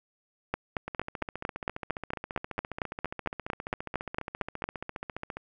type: two click trains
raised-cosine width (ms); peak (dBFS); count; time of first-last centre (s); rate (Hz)
0.5; -20 / -13; 67 / 19; 0.88-5.37 / 0.54-4.64; 14.7 / 4.39
effects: none